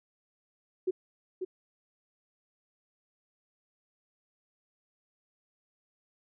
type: tone with echo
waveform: sine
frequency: 370.6 Hz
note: F#4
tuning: 3 cents sharp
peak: -25 dBFS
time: 0.87-0.91 s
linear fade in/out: 10 ms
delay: 540 ms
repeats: 1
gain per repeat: -6 dB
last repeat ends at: 1.45 s
effects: none